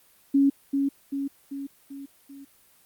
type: tone with echo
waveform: sine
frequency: 277.2 Hz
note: C#4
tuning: in tune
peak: -16 dBFS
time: 0.34-0.5 s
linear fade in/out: 10 ms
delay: 390 ms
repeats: 5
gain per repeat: -5 dB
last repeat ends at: 2.45 s
effects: white hiss -59 dBFS RMS until 2.85 s + Opus 32 kbps